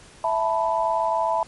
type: chord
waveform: sine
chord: E suspended fourth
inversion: none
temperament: equal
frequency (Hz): 659.3 / 880 / 987.8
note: E5 / A5 / B5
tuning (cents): 0 / 0 / 0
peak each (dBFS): -24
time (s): 0.24-1.43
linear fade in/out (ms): 2
effects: pink hiss -48 dBFS RMS until 1.47 s + MP3 48 kbps